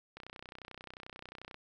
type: click train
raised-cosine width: 0.3 ms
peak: -30 dBFS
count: 44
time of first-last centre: 0.17-1.544 s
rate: 31.3 Hz
effects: none